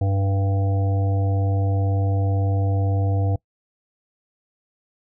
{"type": "harmonic tone", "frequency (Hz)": 98, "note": "G2", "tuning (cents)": 0, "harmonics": [1, 3, 5, 7, 8], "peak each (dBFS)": [-18, -31, -32, -33, -38], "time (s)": [0.01, 3.36], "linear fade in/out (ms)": 5, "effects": ["noise-tail reverb RT60 0.1 s tail -23 dB re dry"]}